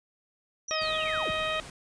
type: linear sweep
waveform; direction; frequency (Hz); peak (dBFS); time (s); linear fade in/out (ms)
sine; down; 5960 to 55; -34; 0.68-1.31; 5
type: harmonic tone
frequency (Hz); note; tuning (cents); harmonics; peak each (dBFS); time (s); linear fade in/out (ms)
628; D#5; +16; 1 / 2 / 3 / 4 / 5 / 6; -32 / -33 / -36 / -35 / -37 / -38; 0.71-1.6; 0
type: noise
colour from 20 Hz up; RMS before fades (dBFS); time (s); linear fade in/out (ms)
pink; -44; 0.81-1.7; 2
effects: resampled to 22050 Hz